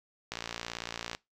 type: click train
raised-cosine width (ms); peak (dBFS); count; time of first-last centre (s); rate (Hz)
0.2; -18; 49; 0.32-1.149; 57.9
effects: noise-tail reverb RT60 0.2 s tail -22 dB re dry